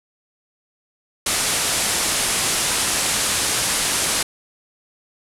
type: low-pass noise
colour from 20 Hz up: white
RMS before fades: -21 dBFS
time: 1.26-4.23 s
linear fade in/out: 5 ms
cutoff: 11000 Hz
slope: 48 dB/octave
effects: none